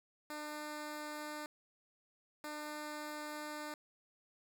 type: tone bursts at uneven times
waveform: 10% pulse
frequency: 300.5 Hz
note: D4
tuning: 40 cents sharp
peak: -34 dBFS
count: 2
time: 0.3-1.46 / 2.44-3.74 s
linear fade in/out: 2 ms
effects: none